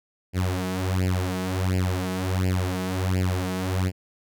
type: tone with flanger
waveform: sawtooth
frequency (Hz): 92.5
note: F#2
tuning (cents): 0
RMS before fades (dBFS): -25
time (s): 0.33-3.92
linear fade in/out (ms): 50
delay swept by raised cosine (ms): 0.4 to 4.7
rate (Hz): 1.4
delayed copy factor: +0.95
effects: none